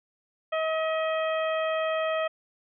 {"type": "harmonic tone with a mistuned harmonic", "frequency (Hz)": 637, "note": "D#5", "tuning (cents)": 41, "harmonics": [1, 2, 3, 4, 5], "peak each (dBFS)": [-26, -32, -36, -38, -40], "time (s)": [0.52, 2.28], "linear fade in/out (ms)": 10, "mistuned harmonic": 4, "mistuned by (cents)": -15, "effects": []}